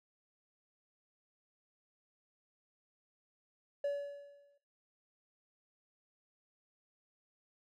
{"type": "tone with exponential decay", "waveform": "triangle", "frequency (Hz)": 570, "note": "C#5", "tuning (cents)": 48, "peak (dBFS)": -28, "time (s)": [3.84, 4.58], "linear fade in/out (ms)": 5, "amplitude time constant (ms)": 160, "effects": ["noise-tail reverb RT60 0.6 s tail -24 dB re dry", "tanh soft clip ceiling -25 dBFS"]}